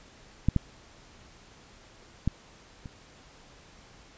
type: clicks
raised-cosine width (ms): 5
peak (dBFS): -9 / -11 / -12 / -28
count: 4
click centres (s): 0.486 / 0.563 / 2.276 / 2.858
effects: pink hiss -54 dBFS RMS until 4.17 s + resampled to 16000 Hz